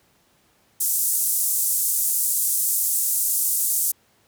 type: band-pass noise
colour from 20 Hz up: pink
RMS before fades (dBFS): -22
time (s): 0.8-3.92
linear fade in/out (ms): 10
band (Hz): 8100 to 16000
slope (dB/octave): 24
effects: pink hiss -61 dBFS RMS until 4.27 s + high-pass 80 Hz 12 dB/octave